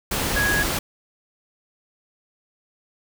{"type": "tone in noise", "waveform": "sine", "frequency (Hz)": 1661.2, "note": "G#6", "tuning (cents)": 0, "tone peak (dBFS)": -20, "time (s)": [0.36, 0.63], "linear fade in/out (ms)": 5, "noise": "pink", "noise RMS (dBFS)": -24, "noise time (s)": [0.11, 0.79], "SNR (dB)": 1, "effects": []}